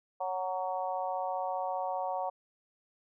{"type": "harmonic tone with a mistuned harmonic", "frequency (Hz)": 185, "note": "F#3", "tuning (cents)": 0, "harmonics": [3, 4, 5, 6], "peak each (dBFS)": [-37, -34, -37, -43], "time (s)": [0.2, 2.3], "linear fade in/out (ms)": 10, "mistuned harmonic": 6, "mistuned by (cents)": 23, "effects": []}